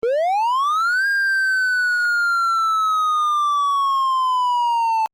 triangle linear two-way sweep, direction up then down, 440 to 1620 to 877 Hz, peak -14 dBFS, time 0.03-5.06 s, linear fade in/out 0 ms, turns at 1.07 s, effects Opus 24 kbps

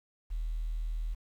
sine tone, 40.03 Hz, D#1, 50 cents sharp, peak -30 dBFS, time 0.3-1.15 s, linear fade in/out 20 ms, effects tanh soft clip ceiling -27 dBFS + 10-bit

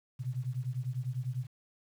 sine beating tone pair, 122.4 / 132.4 Hz, B2 / C3, -15 / +21 cents, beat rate 10 Hz, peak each -35 / -36 dBFS, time 0.19-1.47 s, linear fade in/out 20 ms, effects 10-bit

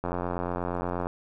click train, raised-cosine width 1 ms, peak -16 dBFS, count 92, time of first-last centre 0.04-1.069 s, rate 88.4 Hz, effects none

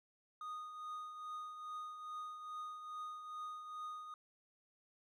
triangle tone with tremolo, 1237 Hz, D#6, 10 cents flat, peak -40 dBFS, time 0.41-4.14 s, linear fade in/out 2 ms, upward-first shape triangle, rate 2.4 Hz, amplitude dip 55%, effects none

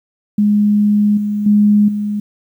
sine tone with level steps, 207.7 Hz, G#3, in tune, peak -9 / -15 / -7 / -16 dBFS, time 0.38-2.2 s, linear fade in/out 5 ms, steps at 1.17 / 1.46 / 1.88 s, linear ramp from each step 5 ms, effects 8-bit

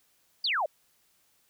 sine exponential sweep, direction down, 4978 to 554.4 Hz, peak -25 dBFS, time 0.44-0.66 s, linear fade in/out 5 ms, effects white hiss -68 dBFS RMS until 1.49 s

